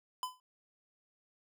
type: tone with exponential decay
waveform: square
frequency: 1010 Hz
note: B5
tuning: 39 cents sharp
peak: -32 dBFS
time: 0.23-0.4 s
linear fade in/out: 1 ms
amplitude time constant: 36 ms
effects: none